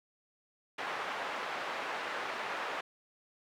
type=band-pass noise; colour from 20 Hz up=pink; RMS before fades=-38 dBFS; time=0.78-2.81 s; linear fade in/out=5 ms; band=690 to 2100 Hz; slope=12 dB/octave; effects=none